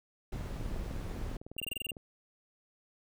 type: noise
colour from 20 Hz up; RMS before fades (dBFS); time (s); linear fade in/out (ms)
brown; -38; 0.32-1.37; 5
type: click train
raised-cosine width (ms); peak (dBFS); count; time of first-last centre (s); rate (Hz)
2; -32; 33; 0.36-1.968; 19.9
type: tone bursts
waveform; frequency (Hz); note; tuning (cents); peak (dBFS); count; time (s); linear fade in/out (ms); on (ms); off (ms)
square; 2794; F7; 0; -34; 8; 1.58-1.91; 5; 22; 22
effects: none